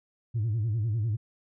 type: tone with vibrato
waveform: sine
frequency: 110 Hz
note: A2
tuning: in tune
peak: -23 dBFS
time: 0.34-1.17 s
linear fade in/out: 20 ms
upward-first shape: sine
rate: 10 Hz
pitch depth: 140 cents each way
effects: tanh soft clip ceiling -23 dBFS